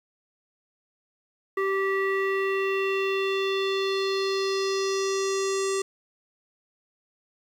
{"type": "tone with low-pass filter sweep", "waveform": "square", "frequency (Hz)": 388.6, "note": "G4", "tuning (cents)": -15, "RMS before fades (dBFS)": -26, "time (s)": [1.57, 5.82], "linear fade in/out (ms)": 5, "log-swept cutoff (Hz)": [1700, 7800], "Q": 3.2, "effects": ["9-bit"]}